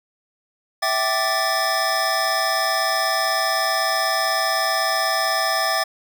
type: tone cluster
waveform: square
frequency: 657 / 773 / 1177 / 1763 / 5160 Hz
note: E5 / G5 / D6 / A6 / E8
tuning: -6 / -24 / +3 / +3 / -38 cents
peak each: -26 dBFS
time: 0.82-5.84 s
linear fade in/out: 10 ms
effects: none